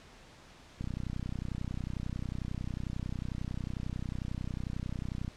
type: click train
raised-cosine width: 5 ms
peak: -24 dBFS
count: 140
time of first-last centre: 0.81-5.279 s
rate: 31.1 Hz
effects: pink hiss -55 dBFS RMS until 5.36 s + low-pass 6000 Hz 12 dB/octave